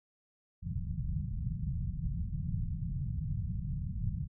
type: low-pass noise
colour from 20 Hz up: white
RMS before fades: -35 dBFS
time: 0.62-4.28 s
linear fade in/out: 50 ms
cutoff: 170 Hz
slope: 48 dB/octave
effects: none